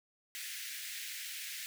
pink high-pass noise, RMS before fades -43 dBFS, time 0.35-1.66 s, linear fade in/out 0 ms, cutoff 1700 Hz, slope 48 dB/octave, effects none

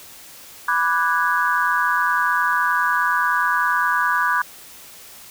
sine chord, G# half-diminished seventh, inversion first, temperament equal with one note detuned, 987.8 / 1174.7 / 1480 / 1649.7 Hz, B5 / D6 / F#6 / G#6, 0 / 0 / 0 / -12 cents, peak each -22 dBFS, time 0.68-4.42 s, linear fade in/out 5 ms, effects white hiss -42 dBFS RMS until 5.3 s

